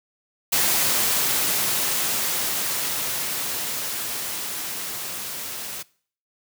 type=noise with level ramp; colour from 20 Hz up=white; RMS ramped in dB=-20 to -33 dBFS; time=0.52-5.83 s; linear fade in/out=10 ms; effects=noise-tail reverb RT60 0.5 s tail -22 dB re dry + high-pass 100 Hz 12 dB/octave